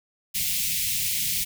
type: band-stop noise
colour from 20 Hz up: white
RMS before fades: -26 dBFS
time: 0.34-1.45 s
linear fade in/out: 20 ms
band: 210 to 2100 Hz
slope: 48 dB/octave
effects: none